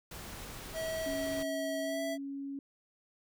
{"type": "noise", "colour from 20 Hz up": "pink", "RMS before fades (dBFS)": -45, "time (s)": [0.11, 1.43], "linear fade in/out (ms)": 5}
{"type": "tone with pitch glide", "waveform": "square", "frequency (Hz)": [645, 660.1], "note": ["E5", "E5"], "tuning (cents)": [-38, 2], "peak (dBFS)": -35, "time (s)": [0.73, 2.18], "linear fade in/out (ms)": 50, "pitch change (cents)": 40, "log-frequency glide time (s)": [1.81, 2.01]}
{"type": "tone", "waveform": "sine", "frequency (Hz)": 277.2, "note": "C#4", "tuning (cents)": 0, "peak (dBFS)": -37, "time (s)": [1.06, 2.59], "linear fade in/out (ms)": 2}
{"effects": []}